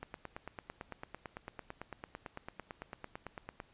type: click train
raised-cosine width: 0.5 ms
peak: -27 dBFS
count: 33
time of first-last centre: 0.03-3.601 s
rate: 8.96 Hz
effects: pink hiss -66 dBFS RMS until 3.73 s + resampled to 8000 Hz